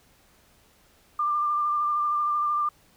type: tone with vibrato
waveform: sine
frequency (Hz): 1190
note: D6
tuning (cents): +22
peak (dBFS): -22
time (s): 1.19-2.69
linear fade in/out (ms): 5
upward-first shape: sine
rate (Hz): 13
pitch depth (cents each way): 20
effects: pink hiss -60 dBFS RMS until 2.96 s